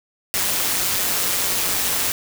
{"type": "noise with amplitude modulation", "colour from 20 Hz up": "white", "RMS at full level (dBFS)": -19, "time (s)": [0.34, 2.12], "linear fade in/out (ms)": 0, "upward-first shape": "sine", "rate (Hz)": 186, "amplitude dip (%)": 50, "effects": []}